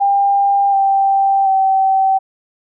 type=tone with pitch steps; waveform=sine; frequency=798 / 784 / 770 Hz; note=G5 / G5 / G5; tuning=+31 / 0 / -31 cents; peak=-10 dBFS; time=0-2.19 s; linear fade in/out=20 ms; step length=730 ms; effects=none